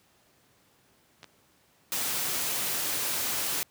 clicks, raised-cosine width 0.2 ms, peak -27 dBFS, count 2, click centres 1.231 / 1.243 s
white noise, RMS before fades -30 dBFS, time 1.92-3.63 s, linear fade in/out 0 ms
effects pink hiss -64 dBFS RMS until 3.7 s + high-pass 100 Hz 12 dB/octave

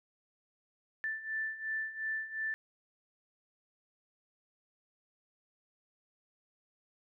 sine beating tone pair, 1763 / 1765.8 Hz, A6 / A6, +3 / +6 cents, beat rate 2.8 Hz, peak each -40 / -36 dBFS, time 1.04-2.54 s, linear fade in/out 0 ms, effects none

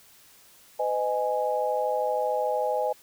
sine tone cluster, 506 / 619 / 831 Hz, B4 / D#5 / G#5, +42 / -9 / +1 cents, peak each -28 dBFS, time 0.79-2.93 s, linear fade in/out 10 ms, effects white hiss -55 dBFS RMS until 3.02 s

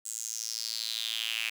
sawtooth tone with high-pass filter sweep, 112.5 Hz, A2, 39 cents sharp, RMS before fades -35 dBFS, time 0.05-1.5 s, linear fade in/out 10 ms, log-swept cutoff 7800 to 2500 Hz, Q 5, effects none

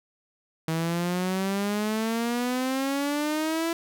sawtooth exponential sweep, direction up, 160 to 336.3 Hz, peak -21 dBFS, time 0.68-3.73 s, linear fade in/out 2 ms, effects none

